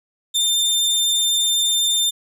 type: tone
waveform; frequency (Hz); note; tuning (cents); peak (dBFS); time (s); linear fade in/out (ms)
sawtooth; 3596; A7; +37; -13; 0.34-2.11; 20
effects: resampled to 32000 Hz